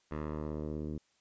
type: tone with low-pass filter sweep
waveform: 10% pulse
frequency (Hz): 76.3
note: D#2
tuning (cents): -33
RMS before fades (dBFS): -38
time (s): 0.11-0.98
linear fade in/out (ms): 5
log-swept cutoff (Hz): 1700 to 290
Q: 1.1
effects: white hiss -72 dBFS RMS until 1.2 s + resampled to 16000 Hz